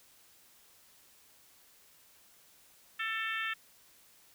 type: harmonic tone with a mistuned harmonic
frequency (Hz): 444.6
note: A4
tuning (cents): +18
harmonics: 3 / 4 / 5 / 6 / 7 / 8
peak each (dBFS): -39 / -36 / -41 / -40 / -44 / -47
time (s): 2.99-3.54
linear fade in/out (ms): 10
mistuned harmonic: 7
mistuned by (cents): +17
effects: white hiss -62 dBFS RMS until 4.34 s